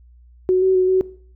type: tone with pitch steps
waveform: sine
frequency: 369.8 / 377.7 / 369.9 / 374.8 Hz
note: F#4 / F#4 / F#4 / F#4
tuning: -1 / +36 / 0 / +22 cents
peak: -12 dBFS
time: 0.49-1.01 s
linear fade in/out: 0 ms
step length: 130 ms
effects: noise-tail reverb RT60 0.5 s tail -19 dB re dry + added 60 Hz sine -45 dBFS peak until 1.35 s